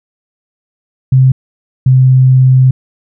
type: tone pair in turn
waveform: sine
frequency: 130.81 / 129.76 Hz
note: C3 / C3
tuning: 0 / -14 cents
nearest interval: unison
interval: 14 cents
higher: first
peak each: -3 dBFS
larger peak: neither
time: 1.12-1.32 / 1.86-2.71 s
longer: second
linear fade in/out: 5 ms
effects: none